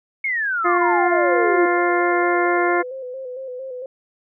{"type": "exponential sweep", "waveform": "sine", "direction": "down", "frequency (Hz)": [2217, 329.6], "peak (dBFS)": -19, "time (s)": [0.24, 1.66], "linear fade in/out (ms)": 5}
{"type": "harmonic tone", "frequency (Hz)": 350.5, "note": "F4", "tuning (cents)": 6, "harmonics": [1, 2, 3, 4, 5, 6], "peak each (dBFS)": [-19, -22, -24, -25, -26, -27], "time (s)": [0.64, 2.83], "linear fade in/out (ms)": 20}
{"type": "tone with vibrato", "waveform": "sine", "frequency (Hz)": 515, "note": "C5", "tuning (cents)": -28, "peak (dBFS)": -28, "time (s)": [1.32, 3.86], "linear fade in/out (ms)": 2, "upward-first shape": "square", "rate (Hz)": 4.4, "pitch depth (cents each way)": 48}
{"effects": []}